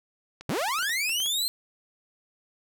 clicks, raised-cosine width 0.2 ms, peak -24 dBFS, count 11, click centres 0.41 / 0.509 / 0.573 / 0.613 / 0.684 / 0.787 / 0.827 / 0.894 / 1.094 / 1.202 / 1.261 s
sawtooth linear sweep, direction up, 104.1 to 4214 Hz, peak -22 dBFS, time 0.49-1.48 s, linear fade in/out 0 ms
effects none

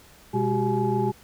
sine tone cluster, 123.5 / 202.7 / 370.4 / 397.2 / 848 Hz, B2 / G#3 / F#4 / G4 / G#5, 0 / -42 / +2 / +23 / +36 cents, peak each -27 dBFS, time 0.33-1.12 s, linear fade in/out 20 ms, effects tanh soft clip ceiling -11 dBFS + pink hiss -52 dBFS RMS until 1.23 s

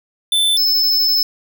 square tone pair in turn, 3529 / 5248 Hz, A7 / E8, +4 / -9 cents, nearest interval perfect fifth, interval 687 cents, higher second, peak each -13 dBFS, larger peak neither, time 0.32-0.57 / 0.57-1.23 s, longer second, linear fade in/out 2 ms, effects none

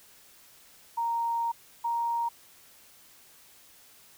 sine tone pair in turn, 930 / 934.8 Hz, A#5 / A#5, -4 / +5 cents, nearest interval unison, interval 9 cents, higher second, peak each -26 dBFS, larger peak neither, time 0.97-1.52 / 1.84-2.29 s, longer first, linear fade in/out 10 ms, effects white hiss -56 dBFS RMS until 4.17 s

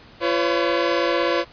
sawtooth tone cluster, 343.1 / 506 / 562 Hz, F4 / B4 / C#5, -31 / +42 / +24 cents, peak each -19 dBFS, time 0.2-1.45 s, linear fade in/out 50 ms, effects pink hiss -47 dBFS RMS until 1.52 s + resampled to 11025 Hz

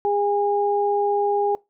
sine tone pair together, 407.7 / 816 Hz, G#4 / G#5, -32 / -31 cents, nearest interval octave, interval 1201 cents, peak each -21 dBFS, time 0.05-1.55 s, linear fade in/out 0 ms, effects noise-tail reverb RT60 0.2 s tail -22 dB re dry

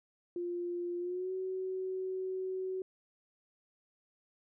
sine tone with pitch glide, 350 to 375.1 Hz, F4 to F#4, +4 to +24 cents, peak -34 dBFS, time 0.36-2.82 s, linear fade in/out 2 ms, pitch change +120 cents, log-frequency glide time 0.99-1.32 s, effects none

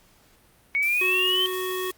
sine exponential sweep, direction up, 2211 to 3135 Hz, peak -20 dBFS, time 0.75-1.46 s, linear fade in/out 0 ms
blue noise, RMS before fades -37 dBFS, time 0.82-1.92 s, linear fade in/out 10 ms
harmonic tone, 370 Hz, F#4, in tune, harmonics 1 / 3 / 5 / 7 / 9, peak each -28 / -34 / -36 / -43 / -37 dBFS, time 1.01-1.91 s, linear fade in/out 5 ms
effects pink hiss -58 dBFS RMS until 1.97 s + Opus 48 kbps

